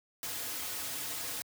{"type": "noise with comb filter", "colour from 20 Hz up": "white", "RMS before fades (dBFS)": -38, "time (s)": [0.23, 1.42], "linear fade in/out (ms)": 0, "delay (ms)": 5.1, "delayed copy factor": -0.8, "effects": ["high-pass 80 Hz 12 dB/octave"]}